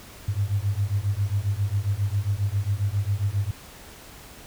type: beating tone pair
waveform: sine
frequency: 97.1 / 104.5 Hz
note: G2 / G#2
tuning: -16 / +11 cents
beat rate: 7.4 Hz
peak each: -25 dBFS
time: 0.28-3.51 s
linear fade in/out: 5 ms
effects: pink hiss -45 dBFS RMS until 4.46 s